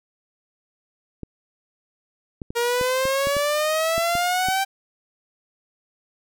clicks, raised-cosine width 3 ms, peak -19 dBFS, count 10, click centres 1.233 / 2.418 / 2.505 / 2.812 / 3.054 / 3.271 / 3.367 / 3.98 / 4.153 / 4.486 s
sawtooth exponential sweep, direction up, 468.8 to 784 Hz, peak -16 dBFS, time 2.55-4.65 s, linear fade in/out 20 ms
effects none

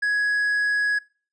triangle tone, 1671 Hz, G#6, 10 cents sharp, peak -18 dBFS, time 0.02-0.99 s, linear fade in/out 10 ms, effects noise-tail reverb RT60 0.4 s tail -24 dB re dry + resampled to 22050 Hz

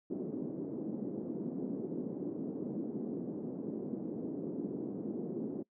white band-pass noise, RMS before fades -39 dBFS, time 0.1-5.63 s, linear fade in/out 10 ms, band 190 to 350 Hz, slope 24 dB/octave, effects noise-tail reverb RT60 0.1 s tail -23 dB re dry

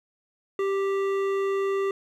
sine tone with hard clipping, 392 Hz, G4, in tune, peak -25 dBFS, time 0.59-1.91 s, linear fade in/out 2 ms, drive 12 dB, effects none

